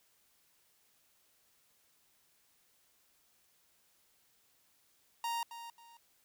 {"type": "tone with echo", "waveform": "45% pulse", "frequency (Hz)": 932.3, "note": "A#5", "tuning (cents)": 0, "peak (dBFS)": -34, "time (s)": [5.24, 5.43], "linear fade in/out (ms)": 2, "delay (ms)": 270, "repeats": 2, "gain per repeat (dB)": -11, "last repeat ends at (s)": 5.97, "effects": ["white hiss -71 dBFS RMS until 6.24 s"]}